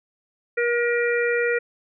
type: harmonic tone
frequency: 476.1 Hz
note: A#4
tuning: 37 cents sharp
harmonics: 1 / 3 / 4 / 5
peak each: -21 / -27 / -26 / -30 dBFS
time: 0.57-1.59 s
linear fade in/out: 10 ms
effects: none